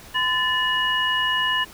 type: tone cluster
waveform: sine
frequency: 1015 / 1755 / 2900 Hz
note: B5 / A6 / F#7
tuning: +47 / -5 / -35 cents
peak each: -25 / -23 / -23 dBFS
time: 0.14-1.65 s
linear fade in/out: 20 ms
effects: pink hiss -44 dBFS RMS until 1.73 s